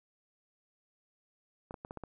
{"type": "clicks", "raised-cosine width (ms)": 1, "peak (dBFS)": -28, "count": 6, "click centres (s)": [1.709, 1.742, 1.849, 1.909, 1.973, 2.037], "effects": []}